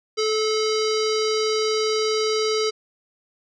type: tone with low-pass filter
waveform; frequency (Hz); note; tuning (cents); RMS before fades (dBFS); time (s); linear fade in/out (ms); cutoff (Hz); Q
square; 433.8; A4; -25; -22; 0.17-2.71; 20; 5100; 4.9
effects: none